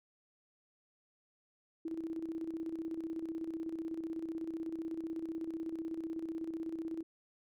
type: tone with tremolo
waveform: sine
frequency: 325.8 Hz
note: E4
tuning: 20 cents flat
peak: -35 dBFS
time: 1.85-7.03 s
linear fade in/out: 5 ms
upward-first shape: square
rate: 16 Hz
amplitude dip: 55%
effects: none